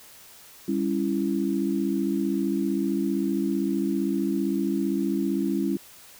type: chord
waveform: sine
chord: C# diminished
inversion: second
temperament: just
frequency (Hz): 199.57 / 277.2 / 332.6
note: G3 / C#4 / E4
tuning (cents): +31 / 0 / +16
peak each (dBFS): -27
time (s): 0.68-5.77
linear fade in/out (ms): 5
effects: white hiss -49 dBFS RMS until 6.19 s